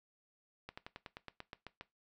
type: slowing click train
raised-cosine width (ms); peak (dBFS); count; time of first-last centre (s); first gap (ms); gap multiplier
0.3; -29; 11; 0.69-1.81; 85; 1.06
effects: noise-tail reverb RT60 0.2 s tail -18 dB re dry